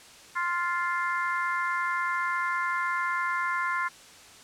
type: harmonic tone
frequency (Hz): 349.2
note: F4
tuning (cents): 0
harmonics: 3 / 4 / 5 / 6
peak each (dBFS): -29 / -31 / -33 / -35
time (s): 0.35-3.89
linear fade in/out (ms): 20
effects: white hiss -50 dBFS RMS until 4.43 s + low-pass 8000 Hz 12 dB/octave